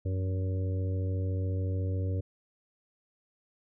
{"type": "harmonic tone with a mistuned harmonic", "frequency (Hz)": 93.9, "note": "F#2", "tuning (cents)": 26, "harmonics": [1, 2, 3, 4, 5, 6], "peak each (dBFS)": [-28, -46, -41, -46, -42, -46], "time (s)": [0.05, 2.21], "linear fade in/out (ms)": 10, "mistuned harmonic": 2, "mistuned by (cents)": -100, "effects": []}